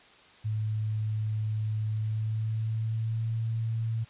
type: tone with pitch glide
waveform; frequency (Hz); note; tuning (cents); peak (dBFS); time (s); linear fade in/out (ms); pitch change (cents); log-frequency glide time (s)
sine; 108.1 to 113.02; A2 to A2; -30 to +47; -27; 0.44-4.05; 20; +77; 1.86-3.39
effects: white hiss -55 dBFS RMS until 4.09 s + resampled to 8000 Hz